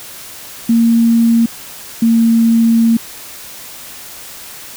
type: tone pair in turn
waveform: sine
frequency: 230.7 / 228.8 Hz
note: A#3 / A#3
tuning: -18 / -32 cents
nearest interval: unison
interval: 14 cents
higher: first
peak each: -7 dBFS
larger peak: neither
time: 0.69-1.46 / 2.02-2.97 s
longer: second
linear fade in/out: 5 ms
effects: white hiss -32 dBFS RMS until 4.76 s